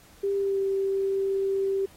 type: tone with pitch glide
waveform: sine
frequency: 397.3 to 389.8 Hz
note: G4 to G4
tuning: +23 to -10 cents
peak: -23 dBFS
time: 0.23-1.86 s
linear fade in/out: 10 ms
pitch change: -33 cents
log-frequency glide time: 0.34-0.62 s
effects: pink hiss -55 dBFS RMS until 1.96 s + AAC 48 kbps